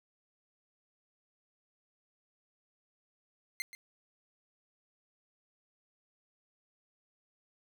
sawtooth tone with echo, 2093 Hz, C7, in tune, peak -30 dBFS, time 3.6-3.62 s, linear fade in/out 0 ms, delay 130 ms, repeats 1, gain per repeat -13 dB, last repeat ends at 3.75 s, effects none

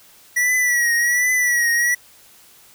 square tone with vibrato, 1938 Hz, B6, 33 cents flat, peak -16 dBFS, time 0.36-1.95 s, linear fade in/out 10 ms, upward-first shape triangle, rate 1.3 Hz, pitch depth 69 cents each way, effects white hiss -49 dBFS RMS until 2.74 s

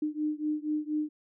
sine beating tone pair, 301.7 / 305.9 Hz, D4 / D#4, +47 / -29 cents, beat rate 4.2 Hz, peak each -31 / -32 dBFS, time 0.02-1.09 s, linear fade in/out 5 ms, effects none

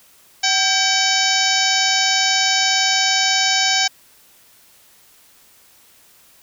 harmonic tone with a mistuned harmonic, 763 Hz, G5, 47 cents flat, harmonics 1 / 2 / 3 / 4 / 5 / 6 / 7 / 8 / 9, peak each -23 / -23 / -23 / -24 / -24 / -24 / -21 / -25 / -25 dBFS, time 0.43-3.88 s, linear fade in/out 10 ms, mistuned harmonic 2, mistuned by +73 cents, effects white hiss -51 dBFS RMS until 6.42 s

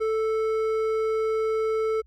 sine tone with hard clipping, 440 Hz, A4, in tune, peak -24 dBFS, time 0-2.02 s, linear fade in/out 20 ms, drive 8 dB, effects added 60 Hz sine -53 dBFS peak until 2.06 s

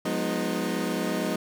25% pulse chord, F half-diminished seventh, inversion none, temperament equal with one note detuned, 178.59 / 207.7 / 246.9 / 311.1 Hz, F3 / Ab3 / Cb4 / Eb4, +39 / 0 / 0 / 0 cents, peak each -28 dBFS, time 0.05-1.36 s, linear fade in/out 5 ms, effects none

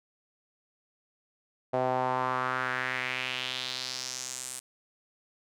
sawtooth tone with band-pass filter sweep, 128.1 Hz, C3, 36 cents flat, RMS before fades -32 dBFS, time 1.73-4.6 s, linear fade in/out 10 ms, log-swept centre 640 to 9100 Hz, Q 2.9, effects none

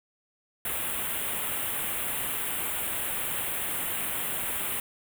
white band-stop noise, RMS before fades -31 dBFS, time 0.65-4.8 s, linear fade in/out 2 ms, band 3400 to 8400 Hz, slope 48 dB/octave, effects none

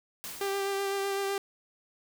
white noise with exponential decay, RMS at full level -38 dBFS, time 0.24-1.21 s, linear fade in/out 0 ms, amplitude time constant 210 ms
sawtooth tone with vibrato, 394.8 Hz, G4, 12 cents sharp, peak -25 dBFS, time 0.41-1.38 s, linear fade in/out 2 ms, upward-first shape sine, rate 7.9 Hz, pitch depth 16 cents each way
effects none

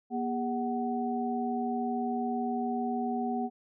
sine tone cluster, 239.6 / 407.4 / 747 Hz, A#3 / G#4 / F#5, +48 / -33 / +16 cents, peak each -31 / -37 / -33 dBFS, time 0.1-3.5 s, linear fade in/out 50 ms, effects none

